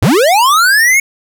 square linear sweep, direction up, 73 to 2225 Hz, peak -7 dBFS, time 0.02-1 s, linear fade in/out 5 ms, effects none

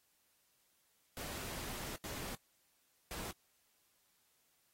pink noise bursts at uneven times, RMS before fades -45 dBFS, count 3, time 1.17-1.96 / 2.04-2.35 / 3.11-3.31 s, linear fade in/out 0 ms, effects white hiss -75 dBFS RMS until 4.73 s + AAC 48 kbps

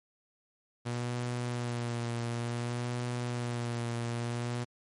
sawtooth tone with vibrato, 120 Hz, B2, 49 cents flat, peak -28 dBFS, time 0.85-4.65 s, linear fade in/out 20 ms, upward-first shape sine, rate 0.56 Hz, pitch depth 31 cents each way, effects MP3 48 kbps

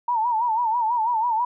sine tone with vibrato, 922 Hz, A#5, 19 cents flat, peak -19 dBFS, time 0.08-1.45 s, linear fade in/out 5 ms, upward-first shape sine, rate 6.1 Hz, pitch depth 110 cents each way, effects none

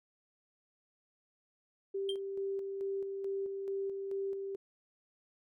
sine tone with tremolo, 392 Hz, G4, in tune, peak -33 dBFS, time 1.94-4.56 s, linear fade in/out 10 ms, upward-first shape square, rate 2.3 Hz, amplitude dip 35%
triangle tone with exponential decay, 3176 Hz, G7, 22 cents sharp, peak -31 dBFS, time 2.09-2.19 s, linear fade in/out 2 ms, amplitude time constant 21 ms
effects none

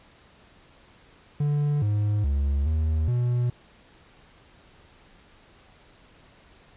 triangle tone with pitch steps, 146.4 / 104.3 / 70.1 / 78.4 / 122 Hz, D3 / G#2 / C#2 / D#2 / B2, -5 / +8 / +20 / +14 / -21 cents, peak -19 dBFS, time 1.4-3.5 s, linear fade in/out 5 ms, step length 420 ms, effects pink hiss -55 dBFS RMS until 6.76 s + resampled to 8000 Hz

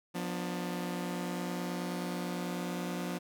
sawtooth chord, B diminished, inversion second, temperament just, 177.8 / 246.9 / 296.3 Hz, F3 / B3 / D4, +31 / 0 / +15 cents, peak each -32 / -37 / -38 dBFS, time 0.14-3.19 s, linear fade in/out 20 ms, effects none

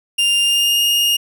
40% pulse tone with pitch glide, 2800 to 2842 Hz, F7 to F7, +4 to +30 cents, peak -12 dBFS, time 0.18-1.17 s, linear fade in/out 10 ms, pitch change +26 cents, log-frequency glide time 0.41-0.82 s, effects none

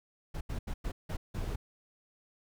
brown noise bursts at uneven times, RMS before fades -35 dBFS, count 6, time 0.34-0.41 / 0.49-0.59 / 0.67-0.74 / 0.84-0.92 / 1.09-1.17 / 1.34-1.56 s, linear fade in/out 10 ms, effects none

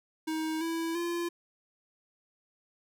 square tone with pitch steps, 316.3 / 329.7 / 343.7 Hz, D#4 / E4 / F4, +29 / 0 / -28 cents, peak -31 dBFS, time 0.27-1.29 s, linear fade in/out 10 ms, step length 340 ms, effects none

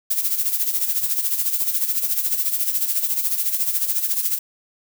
violet noise with tremolo, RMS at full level -19 dBFS, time 0.1-4.39 s, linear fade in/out 10 ms, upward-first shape sine, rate 14 Hz, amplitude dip 65%, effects none

